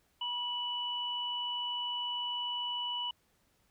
sine tone pair together, 966.9 / 2960 Hz, B5 / F#7, -37 / 0 cents, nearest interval octave + perfect fifth, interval 1937 cents, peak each -39 / -34 dBFS, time 0.21-3.11 s, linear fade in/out 5 ms, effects pink hiss -72 dBFS RMS until 3.7 s

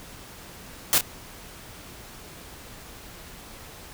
white noise with echo, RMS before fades -19 dBFS, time 0.93-0.98 s, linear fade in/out 0 ms, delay 29 ms, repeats 1, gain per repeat -8 dB, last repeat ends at 1.009 s, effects pink hiss -44 dBFS RMS until 3.93 s

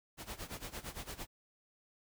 pink noise with tremolo, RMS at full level -42 dBFS, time 0.17-1.27 s, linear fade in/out 50 ms, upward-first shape sine, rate 8.8 Hz, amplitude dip 85%, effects none

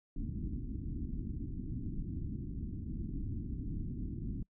pink low-pass noise, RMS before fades -39 dBFS, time 0.16-4.43 s, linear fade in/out 5 ms, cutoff 310 Hz, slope 48 dB/octave, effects noise-tail reverb RT60 0.1 s tail -26 dB re dry

